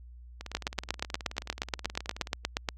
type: two click trains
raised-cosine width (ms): 0.2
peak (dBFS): -11 / -22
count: 19 / 36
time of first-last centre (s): 0.55-2.688 / 0.41-2.272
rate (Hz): 8.42 / 18.8
effects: added 60 Hz sine -46 dBFS peak until 2.77 s + Opus 48 kbps